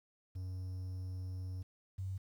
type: tone pair in turn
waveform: triangle / sine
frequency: 92.4 / 95.05 Hz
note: F#2 / F#2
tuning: -2 / +47 cents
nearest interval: unison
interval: 49 cents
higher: second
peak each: -37 / -37 dBFS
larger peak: neither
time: 0.35-1.63 / 1.98-2.18 s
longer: first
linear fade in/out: 10 ms
effects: 11-bit